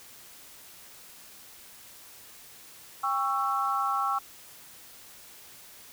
sine chord, C# diminished, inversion second, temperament just, 798.3 / 1108.7 / 1330.5 Hz, G5 / C#6 / E6, +31 / 0 / +16 cents, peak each -31 / -29 / -29 dBFS, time 3.03-4.19 s, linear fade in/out 10 ms, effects white hiss -50 dBFS RMS until 5.92 s

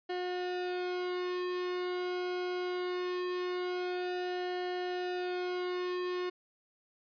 sawtooth tone with flanger, 360.8 Hz, F#4, 44 cents flat, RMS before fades -35 dBFS, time 0.09-6.3 s, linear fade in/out 10 ms, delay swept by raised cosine 0.83 to 1.67 ms, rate 0.22 Hz, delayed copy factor -0.85, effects resampled to 11025 Hz

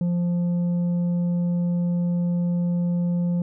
sine tone with tanh clipping, 174.61 Hz, F3, in tune, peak -21 dBFS, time 0.01-3.42 s, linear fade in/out 2 ms, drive 5 dB, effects none

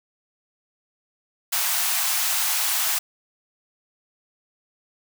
white high-pass noise, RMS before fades -23 dBFS, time 1.52-2.99 s, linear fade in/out 10 ms, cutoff 660 Hz, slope 96 dB/octave, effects none

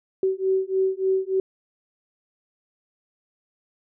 sine beating tone pair, 379 / 382.4 Hz, F#4 / G4, +42 / -43 cents, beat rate 3.4 Hz, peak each -23 dBFS, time 0.23-1.4 s, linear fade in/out 2 ms, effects none

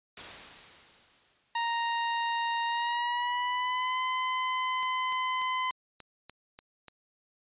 white noise with exponential decay, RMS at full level -39 dBFS, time 0.17-2.01 s, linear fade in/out 2 ms, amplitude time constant 400 ms
sawtooth tone with pitch glide, 932.3 to 1022.6 Hz, A#5 to C6, 0 to -40 cents, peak -24 dBFS, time 1.55-5.71 s, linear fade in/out 5 ms, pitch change +160 cents, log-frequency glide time 2.65-4 s
click train, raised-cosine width 0.2 ms, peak -29 dBFS, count 8, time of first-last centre 4.83-6.883 s, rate 3.41 Hz
effects resampled to 8000 Hz

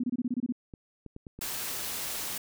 sine tone bursts, 246 Hz, B3, 7 cents flat, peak -26 dBFS, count 9, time 0-0.524 s, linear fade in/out 5 ms, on 36 ms, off 25 ms
clicks, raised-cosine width 3 ms, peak -30 dBFS, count 5, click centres 0.738 / 1.063 / 1.164 / 1.268 / 1.39 s
white noise, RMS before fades -35 dBFS, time 1.41-2.38 s, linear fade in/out 5 ms
effects none

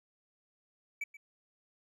triangle tone with echo, 2299 Hz, D7, 37 cents flat, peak -32 dBFS, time 1.01-1.04 s, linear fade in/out 5 ms, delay 130 ms, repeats 1, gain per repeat -15 dB, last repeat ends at 1.17 s, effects none

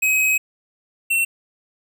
square tone pair in turn, 2538 / 2711 Hz, D#7 / E7, +34 / +48 cents, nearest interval minor second, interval 114 cents, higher second, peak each -16 / -17 dBFS, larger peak first, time 0.02-0.38 / 1.1-1.25 s, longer first, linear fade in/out 10 ms, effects none

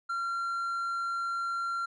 triangle tone, 1374 Hz, F6, 29 cents flat, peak -28 dBFS, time 0.09-1.86 s, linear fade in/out 10 ms, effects resampled to 24000 Hz

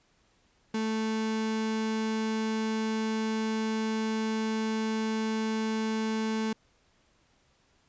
35% pulse tone, 220 Hz, A3, in tune, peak -26 dBFS, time 0.74-6.53 s, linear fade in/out 5 ms, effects pink hiss -67 dBFS RMS until 7.88 s + resampled to 16000 Hz

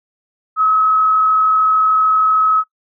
sine tone with frequency modulation, 1282 Hz, E6, 49 cents flat, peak -10 dBFS, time 0.56-2.64 s, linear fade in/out 50 ms, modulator 33.2 Hz, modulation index 0.39, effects noise-tail reverb RT60 0.1 s tail -22 dB re dry

